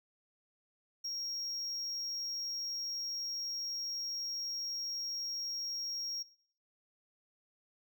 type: tone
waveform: triangle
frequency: 5588 Hz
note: F8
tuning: in tune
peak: -35 dBFS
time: 1.04-6.23 s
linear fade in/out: 10 ms
effects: noise-tail reverb RT60 0.6 s tail -20 dB re dry